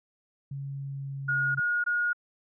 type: tone with pitch glide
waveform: sine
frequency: 138.59 to 137.32 Hz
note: C#3 to C#3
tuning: 0 to -16 cents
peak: -33 dBFS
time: 0.51-1.6 s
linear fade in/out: 5 ms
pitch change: -16 cents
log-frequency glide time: 0.7-1.29 s
type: tone bursts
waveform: sine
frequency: 1438 Hz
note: F#6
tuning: 50 cents flat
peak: -24 dBFS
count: 3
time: 1.28-2.132 s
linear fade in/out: 10 ms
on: 270 ms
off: 21 ms
effects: none